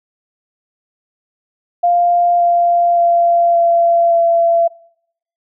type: tone with pitch steps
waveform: sine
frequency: 698.5 / 692.9 / 687.3 / 681.8 / 676.3 Hz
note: F5 / F5 / F5 / F5 / E5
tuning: 0 / -14 / -28 / -42 / +44 cents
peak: -9 dBFS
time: 1.83-4.68 s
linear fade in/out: 10 ms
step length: 570 ms
effects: noise-tail reverb RT60 0.7 s tail -23 dB re dry